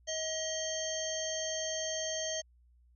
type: harmonic tone with a mistuned harmonic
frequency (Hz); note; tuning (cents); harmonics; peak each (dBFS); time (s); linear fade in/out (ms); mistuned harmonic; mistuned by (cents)
633; D#5; +30; 1 / 3 / 5 / 7 / 9 / 10; -37 / -44 / -41 / -46 / -46 / -38; 0.07-2.42; 20; 9; -39
effects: added 60 Hz sine -61 dBFS peak until 2.95 s